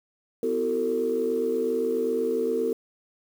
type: tone cluster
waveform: sine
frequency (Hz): 251.9 / 334.3 / 383.7 / 451.3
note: B3 / E4 / G4 / A4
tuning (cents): +34 / +24 / -37 / +44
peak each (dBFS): -31 / -32 / -30 / -24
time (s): 0.43-2.73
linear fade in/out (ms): 2
effects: tanh soft clip ceiling -14 dBFS + 8-bit